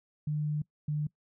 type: tone pair in turn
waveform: sine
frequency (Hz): 150.3 / 149.63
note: D3 / D3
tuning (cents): +40 / +33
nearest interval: unison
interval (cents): 7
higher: first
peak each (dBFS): -28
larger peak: neither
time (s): 0.27-0.62 / 0.88-1.07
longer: first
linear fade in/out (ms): 5
effects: noise-tail reverb RT60 0.1 s tail -22 dB re dry